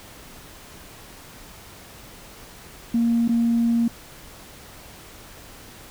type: tone with dropouts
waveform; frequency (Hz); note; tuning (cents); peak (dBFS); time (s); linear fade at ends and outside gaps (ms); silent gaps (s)
sine; 233.1; A#3; 0; -16; 2.94-3.88; 5; 3.279-3.291
effects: tanh soft clip ceiling -12 dBFS + pink hiss -44 dBFS RMS until 5.9 s